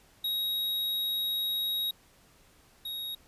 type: tone pair in turn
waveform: square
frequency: 3796 / 3772 Hz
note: A#7 / A#7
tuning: +31 / +20 cents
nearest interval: unison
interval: 11 cents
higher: first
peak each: -29 / -35 dBFS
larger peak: first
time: 0.24-1.91 / 2.85-3.15 s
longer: first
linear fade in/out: 5 ms
effects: pink hiss -61 dBFS RMS until 3.27 s + resampled to 32000 Hz